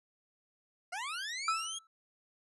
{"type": "linear sweep", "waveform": "20% pulse", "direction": "up", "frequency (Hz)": [674, 3322], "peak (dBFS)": -32, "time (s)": [0.92, 1.79], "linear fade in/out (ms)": 10}
{"type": "tone with exponential decay", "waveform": "triangle", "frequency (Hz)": 1318.5, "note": "E6", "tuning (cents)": 0, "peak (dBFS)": -24, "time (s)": [1.48, 1.87], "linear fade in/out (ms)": 2, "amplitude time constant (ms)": 84}
{"effects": ["resampled to 24000 Hz"]}